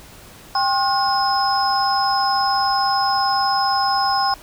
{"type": "tone cluster", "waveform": "sine", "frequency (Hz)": [791, 1071, 1441, 5120], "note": ["G5", "C6", "F#6", "D#8"], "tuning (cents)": [15, 40, -46, 49], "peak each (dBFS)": [-19, -21, -28, -22], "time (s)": [0.55, 4.34], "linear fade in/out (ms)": 2, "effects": ["pink hiss -43 dBFS RMS until 4.42 s"]}